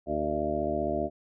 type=harmonic tone with a mistuned harmonic; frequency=75.3 Hz; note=D2; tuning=44 cents sharp; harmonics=1 / 2 / 3 / 4 / 5 / 6 / 7 / 8 / 9; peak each=-38 / -42 / -36 / -35 / -34 / -42 / -44 / -32 / -32 dBFS; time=0.06-1.1 s; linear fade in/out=50 ms; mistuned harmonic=6; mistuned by=+32 cents; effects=none